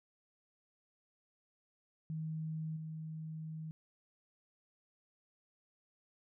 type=tone with level steps; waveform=sine; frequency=158.1 Hz; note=D#3; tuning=28 cents sharp; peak=-37 / -41 dBFS; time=2.1-3.71 s; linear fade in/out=0 ms; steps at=2.76 s; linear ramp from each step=10 ms; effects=none